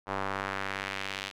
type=tone with band-pass filter sweep; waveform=square; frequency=48.73 Hz; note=G1; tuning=10 cents flat; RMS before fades=-35 dBFS; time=0.06-1.32 s; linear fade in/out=50 ms; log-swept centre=990 to 3200 Hz; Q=1.3; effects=none